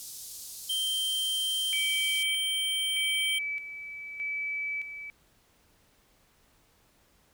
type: band-pass noise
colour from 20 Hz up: white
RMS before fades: -43 dBFS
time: 0-2.23 s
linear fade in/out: 0 ms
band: 4300 to 13000 Hz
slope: 24 dB/octave
type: tone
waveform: square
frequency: 3136 Hz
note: G7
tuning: in tune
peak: -28 dBFS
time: 0.69-3.39 s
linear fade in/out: 10 ms
type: tone with tremolo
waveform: sine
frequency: 2300 Hz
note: D7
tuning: 37 cents flat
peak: -30 dBFS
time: 1.73-5.1 s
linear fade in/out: 0 ms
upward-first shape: square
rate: 0.81 Hz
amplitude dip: 60%
effects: pink hiss -65 dBFS RMS until 7.33 s